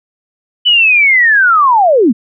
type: linear sweep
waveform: sine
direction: down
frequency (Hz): 3006 to 196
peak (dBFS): -5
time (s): 0.65-2.13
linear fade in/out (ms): 20
effects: none